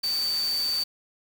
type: tone in noise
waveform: sine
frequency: 4578 Hz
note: D8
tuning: 45 cents flat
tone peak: -24 dBFS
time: 0.03-0.84 s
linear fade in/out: 10 ms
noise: white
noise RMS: -37 dBFS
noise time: 0.03-0.84 s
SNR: +10 dB
effects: none